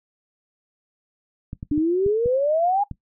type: clicks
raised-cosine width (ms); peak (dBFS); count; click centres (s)
5; -19; 7; 1.531 / 1.629 / 1.713 / 1.778 / 2.063 / 2.259 / 2.913
type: exponential sweep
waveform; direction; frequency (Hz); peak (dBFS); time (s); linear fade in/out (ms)
sine; up; 287.1 to 832; -17; 1.71-2.84; 10
effects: noise-tail reverb RT60 0.1 s tail -17 dB re dry